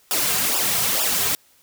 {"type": "noise with flanger", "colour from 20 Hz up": "white", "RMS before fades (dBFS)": -21, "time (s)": [0.11, 1.35], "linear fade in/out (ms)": 0, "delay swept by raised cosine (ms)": [0.47, 3.57], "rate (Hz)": 2.2, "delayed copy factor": -0.95, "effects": ["white hiss -57 dBFS RMS until 1.62 s"]}